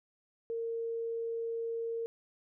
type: tone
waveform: sine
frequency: 459.4 Hz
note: A#4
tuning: 25 cents flat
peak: -33 dBFS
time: 0.5-2.06 s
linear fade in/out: 0 ms
effects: none